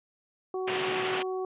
harmonic tone, 373.6 Hz, F#4, 17 cents sharp, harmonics 1 / 2 / 3, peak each -30 / -38 / -42 dBFS, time 0.54-1.45 s, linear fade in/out 2 ms
white band-pass noise, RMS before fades -33 dBFS, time 0.67-1.23 s, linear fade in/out 10 ms, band 110 to 3300 Hz, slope 48 dB/octave
effects resampled to 8000 Hz

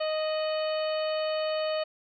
harmonic tone with a mistuned harmonic, 622.3 Hz, D#5, in tune, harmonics 1 / 2 / 3 / 4 / 5 / 6 / 7, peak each -27 / -38 / -43 / -43 / -40 / -46 / -41 dBFS, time 0-1.84 s, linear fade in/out 10 ms, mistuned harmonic 5, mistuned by -66 cents, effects none

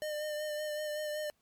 square tone with vibrato, 604 Hz, D5, 48 cents sharp, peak -35 dBFS, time 0.02-1.3 s, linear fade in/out 0 ms, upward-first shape sine, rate 5.3 Hz, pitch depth 23 cents each way, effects pink hiss -75 dBFS RMS until 1.41 s + MP3 96 kbps

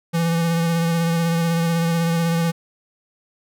square tone with vibrato, 167.2 Hz, E3, 25 cents sharp, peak -18 dBFS, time 0.13-2.52 s, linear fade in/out 20 ms, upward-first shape sine, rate 16 Hz, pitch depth 22 cents each way, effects none

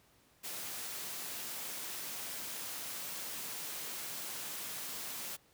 white high-pass noise, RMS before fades -42 dBFS, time 0.43-5.37 s, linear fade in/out 20 ms, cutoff 120 Hz, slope 12 dB/octave, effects pink hiss -67 dBFS RMS until 5.53 s + high-pass 60 Hz 12 dB/octave

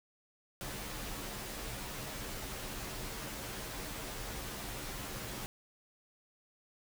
pink noise with comb filter, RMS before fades -42 dBFS, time 0.61-5.46 s, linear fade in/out 0 ms, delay 12 ms, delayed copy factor -0.6, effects none

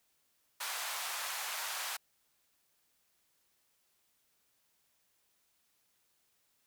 pink band-pass noise, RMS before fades -39 dBFS, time 0.6-1.97 s, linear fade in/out 10 ms, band 790 to 16000 Hz, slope 24 dB/octave, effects white hiss -75 dBFS RMS until 6.66 s

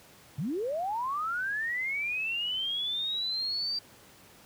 sine linear sweep, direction up, 120.5 to 4699 Hz, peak -29 dBFS, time 0.38-3.79 s, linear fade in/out 5 ms, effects pink hiss -55 dBFS RMS until 4.45 s + high-pass 80 Hz 12 dB/octave

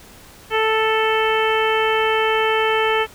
harmonic tone, 440 Hz, A4, in tune, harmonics 1 / 2 / 3 / 4 / 5 / 6 / 7, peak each -19 / -22 / -24 / -25 / -26 / -27 / -27 dBFS, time 0.5-3.07 s, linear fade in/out 50 ms, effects pink hiss -44 dBFS RMS until 3.14 s

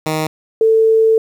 10% pulse / sine tone pair in turn, 156.4 / 444.9 Hz, D#3 / A4, +9 / +19 cents, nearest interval octave + tritone, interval 1810 cents, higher second, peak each -8 dBFS, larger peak neither, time 0.06-0.27 / 0.61-1.18 s, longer second, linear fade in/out 2 ms, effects 8-bit

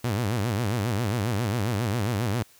sawtooth tone with vibrato, 110 Hz, A2, in tune, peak -20 dBFS, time 0.04-2.43 s, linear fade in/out 5 ms, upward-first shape sine, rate 7.4 Hz, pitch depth 220 cents each way, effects white hiss -56 dBFS RMS until 2.59 s

